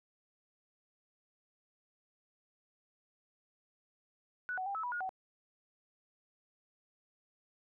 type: tone with pitch steps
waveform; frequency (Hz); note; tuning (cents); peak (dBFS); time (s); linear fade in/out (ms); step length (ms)
sine; 1478 / 747 / 796 / 1302 / 979 / 1437 / 755; F#6 / F#5 / G5 / E6 / B5 / F6 / F#5; -2 / +16 / +26 / -22 / -15 / +49 / +35; -35; 4.49-5.092; 0; 86
effects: none